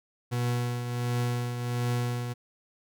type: tone with tremolo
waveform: 40% pulse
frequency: 121.5 Hz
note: B2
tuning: 28 cents flat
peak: -24 dBFS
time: 0.31-2.34 s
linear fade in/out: 20 ms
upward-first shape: triangle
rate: 1.4 Hz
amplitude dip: 55%
effects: none